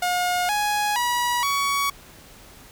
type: tone with pitch steps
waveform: sawtooth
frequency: 717 / 833.2 / 968.2 / 1125.1 Hz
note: F5 / G#5 / B5 / C#6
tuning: +45 / +5 / -35 / +25 cents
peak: -17 dBFS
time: 0.02-1.9 s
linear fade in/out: 5 ms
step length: 470 ms
effects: pink hiss -47 dBFS RMS until 2.71 s